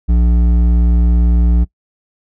sine tone with hard clipping, 58.9 Hz, A#1, 19 cents sharp, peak -10 dBFS, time 0.08-1.65 s, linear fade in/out 20 ms, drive 9 dB, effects noise-tail reverb RT60 0.1 s tail -22 dB re dry

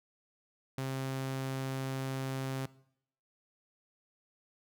sawtooth tone, 133.2 Hz, C3, 31 cents sharp, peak -30 dBFS, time 0.78-2.66 s, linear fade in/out 2 ms, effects noise-tail reverb RT60 0.7 s tail -20 dB re dry

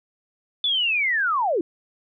sine linear sweep, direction down, 3512 to 302.7 Hz, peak -19 dBFS, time 0.64-1.61 s, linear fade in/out 2 ms, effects none

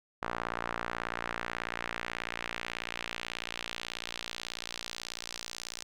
sawtooth tone with band-pass filter sweep, 58.27 Hz, A#1, in tune, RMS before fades -39 dBFS, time 0.22-5.83 s, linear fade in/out 5 ms, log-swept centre 1200 to 5600 Hz, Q 1.4, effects none

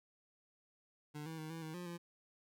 25% pulse tone with pitch steps, 149.5 / 161.3 / 156.5 / 164 / 157.8 / 177.4 / 172.2 Hz, D3 / E3 / D#3 / E3 / D#3 / F3 / F3, +31 / -37 / +10 / -9 / +25 / +27 / -24 cents, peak -40 dBFS, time 1.14-1.98 s, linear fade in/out 20 ms, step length 120 ms, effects none

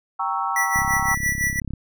sine chord, G diminished seventh, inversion none, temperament equal, 784 / 932.3 / 1108.7 / 1318.5 Hz, G5 / Bb5 / Db6 / Fb6, 0 / 0 / 0 / 0 cents, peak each -27 dBFS, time 0.19-1.15 s, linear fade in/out 10 ms
square tone with tremolo, 1958 Hz, B6, 15 cents flat, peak -19 dBFS, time 0.56-1.6 s, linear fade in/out 2 ms, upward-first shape sine, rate 5.9 Hz, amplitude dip 70%
click train, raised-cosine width 5 ms, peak -18 dBFS, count 34, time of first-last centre 0.76-1.736 s, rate 33.8 Hz
effects none

